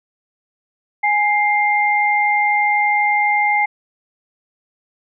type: tone pair together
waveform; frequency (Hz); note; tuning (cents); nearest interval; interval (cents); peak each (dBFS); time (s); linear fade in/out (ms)
sine; 830.6 / 2104; G#5 / C7; 0 / +9; octave + major third; 1609; -16; 1.03-3.66; 10
effects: none